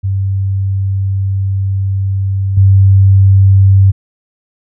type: tone with level steps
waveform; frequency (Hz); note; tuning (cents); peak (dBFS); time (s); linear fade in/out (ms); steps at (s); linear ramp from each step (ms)
sine; 97.1; G2; -16; -11 / -3; 0.03-3.92; 20; 2.57; 5
effects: none